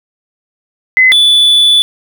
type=tone pair in turn; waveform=sine / triangle; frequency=2036 / 3467 Hz; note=C7 / A7; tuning=-48 / -26 cents; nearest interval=major sixth; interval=922 cents; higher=second; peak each=-3 dBFS; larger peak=neither; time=0.97-1.12 / 1.12-1.82 s; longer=second; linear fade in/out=0 ms; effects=none